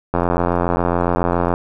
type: click train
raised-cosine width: 1 ms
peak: -3 dBFS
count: 123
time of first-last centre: 0.14-1.539 s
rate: 87.2 Hz
effects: none